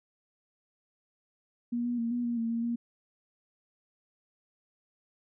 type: tone with pitch steps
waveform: sine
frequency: 238.7 / 241.8 / 231.7 / 242.3 / 237.2 / 228.8 / 231.6 / 235.9 Hz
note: A#3 / B3 / A#3 / B3 / A#3 / A#3 / A#3 / A#3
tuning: +41 / -36 / -10 / -33 / +30 / -32 / -11 / +21 cents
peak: -28 dBFS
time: 1.72-2.76 s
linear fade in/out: 10 ms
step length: 130 ms
effects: none